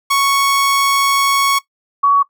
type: tone pair in turn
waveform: sawtooth / sine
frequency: 1108.7 / 1126.1 Hz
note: C#6 / C#6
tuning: 0 / +27 cents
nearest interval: unison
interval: 27 cents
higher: second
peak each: -8 dBFS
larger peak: neither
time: 0.1-1.59 / 2.03-2.23 s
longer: first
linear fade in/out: 10 ms
effects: noise-tail reverb RT60 0.1 s tail -18 dB re dry